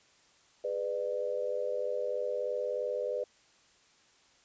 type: chord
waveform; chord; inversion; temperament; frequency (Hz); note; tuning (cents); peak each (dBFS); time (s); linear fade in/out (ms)
sine; G# diminished; none; just; 415.3 / 498.4 / 598; G#4 / B4 / D5; 0 / +16 / +31; -39 / -33 / -35; 0.64-3.24; 5
effects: white hiss -64 dBFS RMS until 4.44 s + resampled to 16000 Hz